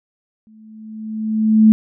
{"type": "tone with exponential growth", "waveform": "sine", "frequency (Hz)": 217.9, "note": "A3", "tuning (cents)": -17, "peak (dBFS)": -4, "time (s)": [0.47, 1.72], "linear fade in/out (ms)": 0, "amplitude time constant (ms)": 270, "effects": []}